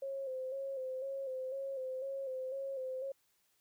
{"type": "tone with vibrato", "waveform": "sine", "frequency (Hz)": 531, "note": "C5", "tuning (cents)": 25, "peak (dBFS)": -37, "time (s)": [0.02, 3.12], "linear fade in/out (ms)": 5, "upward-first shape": "square", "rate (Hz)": 2, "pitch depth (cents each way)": 43, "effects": ["white hiss -75 dBFS RMS until 3.6 s"]}